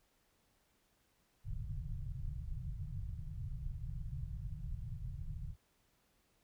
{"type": "low-pass noise", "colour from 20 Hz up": "pink", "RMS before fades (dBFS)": -42, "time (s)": [1.44, 5.56], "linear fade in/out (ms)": 50, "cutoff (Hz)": 160, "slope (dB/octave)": 96, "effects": ["pink hiss -75 dBFS RMS until 6.43 s"]}